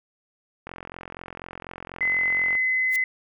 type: click train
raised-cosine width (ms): 0.5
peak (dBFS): -21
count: 84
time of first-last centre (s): 0.67-2.552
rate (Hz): 44.1
type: tone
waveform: sine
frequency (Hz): 2035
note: C7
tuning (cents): -49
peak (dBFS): -20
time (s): 2.01-3.04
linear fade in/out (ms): 2
type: noise with exponential growth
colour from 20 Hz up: blue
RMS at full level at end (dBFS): -29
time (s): 2.88-2.96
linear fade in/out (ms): 1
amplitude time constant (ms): 17
effects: none